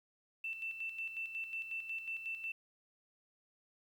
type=tone with tremolo; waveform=sine; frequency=2669 Hz; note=E7; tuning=21 cents sharp; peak=-37 dBFS; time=0.44-2.52 s; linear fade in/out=5 ms; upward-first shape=square; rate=5.5 Hz; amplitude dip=55%; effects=11-bit